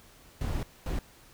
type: noise bursts at uneven times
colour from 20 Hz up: brown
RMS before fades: -31 dBFS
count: 2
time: 0.41-0.63 / 0.86-0.99 s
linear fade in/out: 2 ms
effects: pink hiss -56 dBFS RMS until 1.33 s